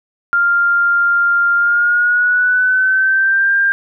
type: tone with pitch glide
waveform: sine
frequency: 1396.9 to 1595.4 Hz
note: F6 to G6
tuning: 0 to +30 cents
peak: -10 dBFS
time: 0.33-3.72 s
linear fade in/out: 0 ms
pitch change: +230 cents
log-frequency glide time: 1.56-3.54 s
effects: none